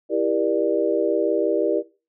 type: chord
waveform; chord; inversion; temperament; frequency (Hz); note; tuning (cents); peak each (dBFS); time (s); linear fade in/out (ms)
sine; E half-diminished seventh; none; just; 329.6 / 395.6 / 474.7 / 593.3; E4 / G4 / Bb4 / D5; 0 / +16 / +31 / +18; -24; 0.09-1.83; 50
effects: noise-tail reverb RT60 0.3 s tail -17 dB re dry